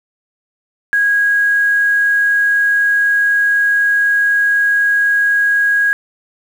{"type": "tone with quantisation", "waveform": "sine", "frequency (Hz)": 1646, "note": "G#6", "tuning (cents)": -16, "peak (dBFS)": -10, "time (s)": [0.93, 5.93], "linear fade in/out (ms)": 0, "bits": 6, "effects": []}